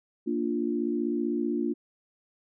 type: chord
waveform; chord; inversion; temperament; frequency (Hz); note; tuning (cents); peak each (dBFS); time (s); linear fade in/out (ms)
sine; Bb major; none; equal; 233.1 / 293.7 / 349.2; Bb3 / D4 / F4; 0 / 0 / 0; -30; 0.26-1.74; 20
effects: none